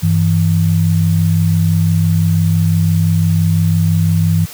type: tone pair together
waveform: sine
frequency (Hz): 98 / 163.91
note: G2 / E3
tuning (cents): 0 / -10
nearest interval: major sixth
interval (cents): 890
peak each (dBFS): -12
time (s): 0.02-4.46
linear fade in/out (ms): 20
effects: white hiss -33 dBFS RMS until 4.53 s + high-pass 60 Hz 12 dB/octave